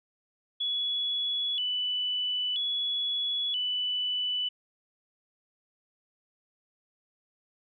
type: tone with vibrato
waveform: sine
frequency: 3178 Hz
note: G7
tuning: 23 cents sharp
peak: -27 dBFS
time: 0.6-4.49 s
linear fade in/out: 10 ms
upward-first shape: square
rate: 0.51 Hz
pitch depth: 110 cents each way
effects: none